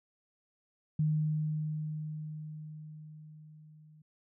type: tone with level ramp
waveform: sine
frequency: 153.8 Hz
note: D#3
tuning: 20 cents flat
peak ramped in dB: -25 to -55 dBFS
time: 0.99-4.02 s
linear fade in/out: 5 ms
effects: none